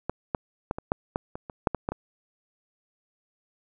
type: clicks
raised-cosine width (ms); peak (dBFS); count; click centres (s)
1; -13 / -11 / -13 / -19 / -9 / -12 / -21 / -23 / -6 / -13 / -13 / -17; 12; 0.096 / 0.348 / 0.711 / 0.785 / 0.919 / 1.159 / 1.355 / 1.498 / 1.672 / 1.747 / 1.889 / 1.92
effects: none